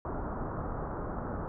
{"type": "low-pass noise", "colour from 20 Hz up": "pink", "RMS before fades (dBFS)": -36, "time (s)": [0.05, 1.48], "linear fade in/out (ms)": 0, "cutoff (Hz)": 1400, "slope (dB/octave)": 48, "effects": []}